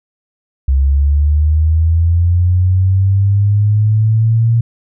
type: linear sweep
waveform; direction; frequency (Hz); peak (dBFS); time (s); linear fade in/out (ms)
sine; up; 66.4 to 116.54; -8; 0.68-4.61; 5
effects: none